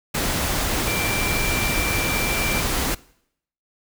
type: tone in noise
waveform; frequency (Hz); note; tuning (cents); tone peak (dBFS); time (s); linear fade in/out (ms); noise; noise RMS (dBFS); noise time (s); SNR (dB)
sine; 2353; D7; +3; -26; 0.87-2.61; 10; pink; -23; 0.14-2.95; -6
effects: noise-tail reverb RT60 0.7 s tail -22 dB re dry